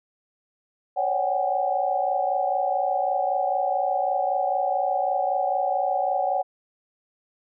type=tone cluster; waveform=sine; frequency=547 / 572 / 749 / 813 Hz; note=C#5 / D5 / F#5 / G#5; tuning=-23 / -46 / +21 / -37 cents; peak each=-30 / -29 / -23 / -29 dBFS; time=0.96-6.43 s; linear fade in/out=20 ms; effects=none